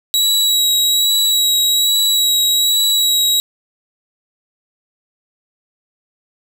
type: tone with vibrato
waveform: sawtooth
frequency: 3873 Hz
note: B7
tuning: 35 cents flat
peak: -9 dBFS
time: 0.14-3.4 s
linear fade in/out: 0 ms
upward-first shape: sine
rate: 1.2 Hz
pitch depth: 17 cents each way
effects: 8-bit